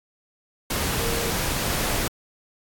sine tone in noise, 464.1 Hz, A#4, 8 cents flat, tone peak -30 dBFS, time 0.99-1.3 s, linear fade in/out 5 ms, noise pink, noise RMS -25 dBFS, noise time 0.7-2.08 s, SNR -8 dB, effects AAC 64 kbps

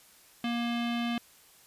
square tone with low-pass filter, 236.4 Hz, A#3, 24 cents sharp, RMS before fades -31 dBFS, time 0.44-1.18 s, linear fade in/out 2 ms, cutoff 3200 Hz, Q 3, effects white hiss -58 dBFS RMS until 1.66 s + resampled to 32000 Hz

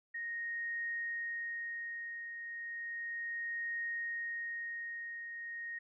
sine tone with tremolo, 1864.7 Hz, A#6, in tune, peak -35 dBFS, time 0.14-5.79 s, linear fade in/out 10 ms, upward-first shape triangle, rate 0.34 Hz, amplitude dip 55%, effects none

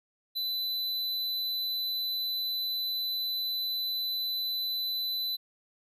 square tone, 4004 Hz, B7, 23 cents sharp, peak -30 dBFS, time 0.35-5.37 s, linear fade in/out 20 ms, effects none

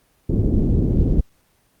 pink low-pass noise, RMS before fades -17 dBFS, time 0.29-1.21 s, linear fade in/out 10 ms, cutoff 360 Hz, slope 24 dB/octave, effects pink hiss -61 dBFS RMS until 1.8 s + Opus 24 kbps

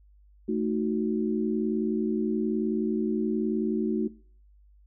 sine chord, D# diminished, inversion second, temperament equal, 220 / 311.1 / 370 Hz, A3 / D#4 / F#4, 0 / 0 / 0 cents, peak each -28 / -31 / -29 dBFS, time 0.48-4.08 s, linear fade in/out 10 ms, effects noise-tail reverb RT60 0.5 s tail -22 dB re dry + added 50 Hz sine -54 dBFS peak until 4.86 s

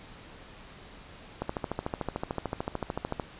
click train, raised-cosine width 1 ms, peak -16 dBFS, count 25, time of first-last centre 1.42-3.198 s, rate 13.5 Hz, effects pink hiss -49 dBFS RMS until 3.39 s + resampled to 8000 Hz

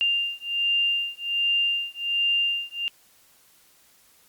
sine beating tone pair, 2794 / 2795.3 Hz, F7 / F7, 0 / +1 cents, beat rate 1.3 Hz, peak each -25 / -25 dBFS, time 0.01-2.88 s, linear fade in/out 0 ms, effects white hiss -58 dBFS RMS until 4.28 s + Opus 48 kbps

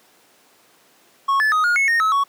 triangle tone with pitch steps, 1099 / 1735 / 1252 / 1431 / 2192 / 1849 / 1290 / 1116 Hz, C#6 / A6 / D#6 / F6 / C#7 / A#6 / E6 / C#6, -15 / -25 / +10 / +42 / -20 / -15 / -38 / +11 cents, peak -13 dBFS, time 1.28-2.24 s, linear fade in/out 10 ms, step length 120 ms, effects pink hiss -54 dBFS RMS until 2.28 s + high-pass 300 Hz 12 dB/octave

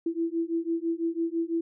sine beating tone pair, 329.6 / 335.6 Hz, E4 / E4, 0 / +31 cents, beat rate 6 Hz, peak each -29 dBFS, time 0.06-1.61 s, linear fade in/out 5 ms, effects none

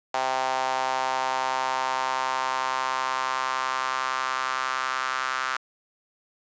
sawtooth tone with high-pass filter sweep, 130.81 Hz, C3, in tune, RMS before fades -27 dBFS, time 0.14-5.57 s, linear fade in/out 2 ms, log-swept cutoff 780 to 1300 Hz, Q 3.5, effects resampled to 16000 Hz + 9-bit

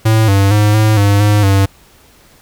square tone with pitch steps, 110.5 / 98.5 / 104.9 / 108.2 / 101 / 104.2 / 97.8 Hz, A2 / G2 / G#2 / A2 / G#2 / G#2 / G2, +8 / +9 / +18 / -29 / -48 / +6 / -4 cents, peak -8 dBFS, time 0.05-1.66 s, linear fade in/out 10 ms, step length 230 ms, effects pink hiss -46 dBFS RMS until 2.41 s

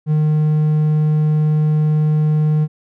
triangle tone, 153 Hz, D#3, 29 cents flat, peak -10 dBFS, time 0.06-2.68 s, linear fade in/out 50 ms, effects none

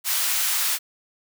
white high-pass noise, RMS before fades -23 dBFS, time 0.04-0.79 s, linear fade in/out 50 ms, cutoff 1100 Hz, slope 12 dB/octave, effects none

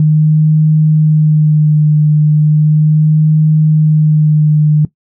sine tone with vibrato, 153.2 Hz, D#3, 27 cents flat, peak -5 dBFS, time 0-4.85 s, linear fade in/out 2 ms, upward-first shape sine, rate 0.36 Hz, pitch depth 21 cents each way, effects noise-tail reverb RT60 0.1 s tail -17 dB re dry

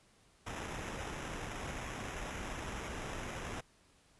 pink noise with sample-and-hold, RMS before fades -42 dBFS, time 0.46-3.61 s, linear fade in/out 10 ms, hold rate 4410 Hz, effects pink hiss -67 dBFS RMS until 4.19 s + resampled to 24000 Hz

